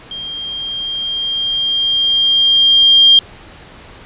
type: tone with level ramp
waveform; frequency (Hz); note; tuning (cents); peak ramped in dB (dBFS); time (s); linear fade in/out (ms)
sine; 3203; G7; +37; -23 to -3; 0.11-3.19; 2
effects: pink hiss -38 dBFS RMS until 4.05 s + resampled to 8000 Hz